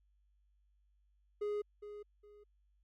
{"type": "tone with echo", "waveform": "triangle", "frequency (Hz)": 415.3, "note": "G#4", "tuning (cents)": 0, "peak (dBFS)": -32, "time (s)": [1.41, 1.62], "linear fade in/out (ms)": 10, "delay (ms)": 410, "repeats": 2, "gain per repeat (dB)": -11, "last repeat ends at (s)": 2.44, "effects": ["added 50 Hz sine -69 dBFS peak until 2.83 s", "MP3 96 kbps"]}